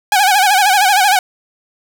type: tone with vibrato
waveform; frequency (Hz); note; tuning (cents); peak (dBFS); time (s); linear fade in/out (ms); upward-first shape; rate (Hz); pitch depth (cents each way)
sawtooth; 788; G5; +9; -5; 0.12-1.19; 2; sine; 13; 120
effects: none